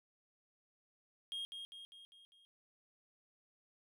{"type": "tone with echo", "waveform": "triangle", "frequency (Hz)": 3244, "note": "G#7", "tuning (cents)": -41, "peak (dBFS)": -38, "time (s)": [1.32, 1.45], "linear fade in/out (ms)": 0, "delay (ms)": 200, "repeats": 5, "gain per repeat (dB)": -5, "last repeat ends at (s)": 2.45, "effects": []}